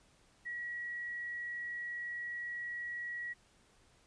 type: tone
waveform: sine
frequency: 1919 Hz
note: A#6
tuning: 50 cents sharp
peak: -38 dBFS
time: 0.45-3.34 s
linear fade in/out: 20 ms
effects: pink hiss -67 dBFS RMS until 4.06 s + resampled to 22050 Hz